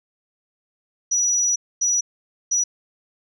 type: tone bursts at uneven times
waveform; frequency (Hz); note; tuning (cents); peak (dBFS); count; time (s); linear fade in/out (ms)
sine; 5860; F#8; -18; -16; 3; 1.11-1.56 / 1.81-2.01 / 2.51-2.64; 10
effects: tanh soft clip ceiling -12 dBFS